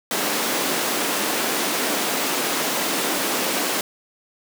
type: high-pass noise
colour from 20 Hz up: pink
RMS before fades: -23 dBFS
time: 0.11-3.81 s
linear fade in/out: 2 ms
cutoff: 230 Hz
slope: 24 dB/octave
effects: none